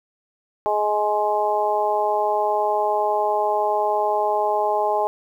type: harmonic tone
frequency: 209.8 Hz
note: G#3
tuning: 18 cents sharp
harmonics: 2 / 3 / 4 / 5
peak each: -25 / -23 / -21 / -28 dBFS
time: 0.66-5.07 s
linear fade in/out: 0 ms
effects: 9-bit